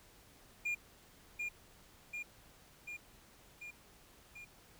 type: tone with echo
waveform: triangle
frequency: 2414 Hz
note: D7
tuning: 47 cents sharp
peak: -32 dBFS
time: 0.65-0.75 s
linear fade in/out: 10 ms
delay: 740 ms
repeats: 5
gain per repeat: -3 dB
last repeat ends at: 4.45 s
effects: pink hiss -62 dBFS RMS until 4.79 s